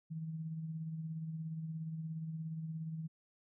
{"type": "tone with tremolo", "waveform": "sine", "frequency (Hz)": 160.3, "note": "E3", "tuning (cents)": -48, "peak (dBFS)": -37, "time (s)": [0.1, 3.08], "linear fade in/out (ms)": 20, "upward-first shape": "sine", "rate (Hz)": 17, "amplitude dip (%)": 40, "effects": []}